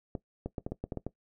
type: clicks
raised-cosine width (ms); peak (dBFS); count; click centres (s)
2; -21; 9; 0.152 / 0.46 / 0.582 / 0.665 / 0.72 / 0.84 / 0.922 / 0.973 / 1.066
effects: noise-tail reverb RT60 0.1 s tail -18 dB re dry